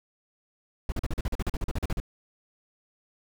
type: noise bursts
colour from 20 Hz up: brown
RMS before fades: -27 dBFS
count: 16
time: 0.89-2.001 s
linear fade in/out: 2 ms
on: 31 ms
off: 41 ms
effects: none